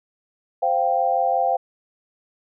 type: chord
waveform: sine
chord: C suspended fourth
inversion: none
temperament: equal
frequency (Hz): 523.3 / 698.5 / 784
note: C5 / F5 / G5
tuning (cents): 0 / 0 / 0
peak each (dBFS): -24 / -21 / -21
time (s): 0.62-1.57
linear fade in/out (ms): 10
effects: none